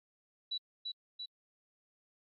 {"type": "tone with echo", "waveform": "sine", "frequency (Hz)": 3937, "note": "B7", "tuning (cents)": -6, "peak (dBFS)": -34, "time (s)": [0.51, 0.58], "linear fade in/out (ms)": 10, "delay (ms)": 340, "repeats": 2, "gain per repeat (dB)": -3, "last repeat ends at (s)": 1.26, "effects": ["AAC 32 kbps"]}